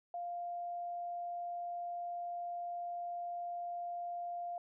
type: tone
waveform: sine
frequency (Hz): 698.5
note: F5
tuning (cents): 0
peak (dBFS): -38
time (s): 0.14-4.58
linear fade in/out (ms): 2
effects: none